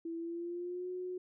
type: tone with pitch glide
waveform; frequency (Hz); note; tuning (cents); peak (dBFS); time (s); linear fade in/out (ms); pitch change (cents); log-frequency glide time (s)
sine; 332.1 to 364.3; E4 to F#4; +13 to -27; -37; 0.05-1.18; 5; +160; 0.17-0.89
effects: none